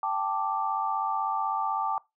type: chord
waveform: sine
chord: G suspended second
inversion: none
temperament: equal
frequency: 784 / 880 / 1174.7 Hz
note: G5 / A5 / D6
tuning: 0 / 0 / 0 cents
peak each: -31 / -30 / -30 dBFS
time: 0.03-1.98 s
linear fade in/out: 2 ms
effects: noise-tail reverb RT60 0.2 s tail -20 dB re dry